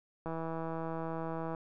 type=click train; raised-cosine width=1 ms; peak=-25 dBFS; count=211; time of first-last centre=0.26-1.548 s; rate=163 Hz; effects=none